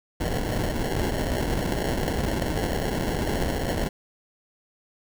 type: noise with sample-and-hold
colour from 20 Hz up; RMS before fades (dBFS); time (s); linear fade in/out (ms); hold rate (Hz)
pink; -26; 0.2-3.89; 10; 1225
effects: none